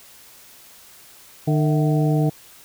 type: harmonic tone with a mistuned harmonic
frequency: 151.8 Hz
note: D#3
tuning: 42 cents flat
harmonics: 1 / 2 / 3 / 4 / 5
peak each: -17 / -23 / -27 / -29 / -31 dBFS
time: 1.47-2.3 s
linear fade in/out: 10 ms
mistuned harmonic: 4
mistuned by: +120 cents
effects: white hiss -47 dBFS RMS until 2.64 s